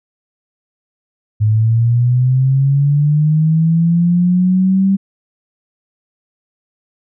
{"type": "linear sweep", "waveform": "sine", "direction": "up", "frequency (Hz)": [105.6, 196], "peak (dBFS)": -9, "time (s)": [1.4, 4.97], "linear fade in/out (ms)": 20, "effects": []}